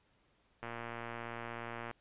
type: click train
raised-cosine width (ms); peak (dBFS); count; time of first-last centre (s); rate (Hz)
0.5; -27; 151; 0.63-1.912; 117
effects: pink hiss -72 dBFS RMS until 2 s + resampled to 8000 Hz